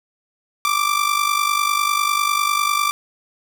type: tone with amplitude modulation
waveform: sawtooth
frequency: 1174.7 Hz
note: D6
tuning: in tune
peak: -10 dBFS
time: 0.65-2.91 s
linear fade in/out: 0 ms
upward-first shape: sine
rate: 50 Hz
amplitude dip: 70%
effects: none